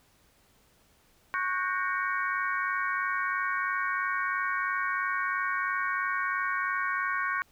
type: tone cluster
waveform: sine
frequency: 1104 / 1470 / 1573 / 1854 / 2242 Hz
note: C#6 / F#6 / G6 / A#6 / C#7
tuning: -7 / -12 / +6 / -10 / +19 cents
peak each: -31 / -33 / -34 / -35 / -38 dBFS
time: 1.34-7.42 s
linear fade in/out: 0 ms
effects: pink hiss -64 dBFS RMS until 7.51 s